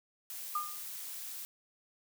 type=noise; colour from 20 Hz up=blue; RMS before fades=-43 dBFS; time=0.3-1.45 s; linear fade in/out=0 ms
type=tone with exponential decay; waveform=sine; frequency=1210 Hz; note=D#6; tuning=49 cents flat; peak=-28 dBFS; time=0.55-0.84 s; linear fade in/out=5 ms; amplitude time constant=62 ms
effects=none